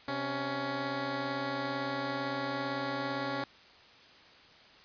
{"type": "tone pair together", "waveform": "10% pulse", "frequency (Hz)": [130.81, 279.4], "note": ["C3", "C#4"], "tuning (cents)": [0, 14], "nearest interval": "octave + minor second", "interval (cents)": 1314, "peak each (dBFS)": [-31, -25], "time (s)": [0.08, 3.44], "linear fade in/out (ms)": 2, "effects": ["white hiss -56 dBFS RMS until 4.84 s", "resampled to 11025 Hz"]}